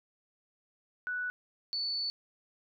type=tone pair in turn; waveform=sine; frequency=1480 / 4472 Hz; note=F#6 / C#8; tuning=0 / +14 cents; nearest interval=octave + perfect fifth; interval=1914 cents; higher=second; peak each=-32 / -31 dBFS; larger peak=second; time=1.07-1.3 / 1.73-2.1 s; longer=second; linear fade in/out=0 ms; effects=none